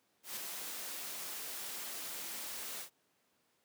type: noise with ADSR envelope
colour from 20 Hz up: white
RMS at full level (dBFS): -40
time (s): 0.23-2.9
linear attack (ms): 130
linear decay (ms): 14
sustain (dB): -3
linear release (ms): 100
effects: pink hiss -75 dBFS RMS until 3.64 s + high-pass 200 Hz 12 dB/octave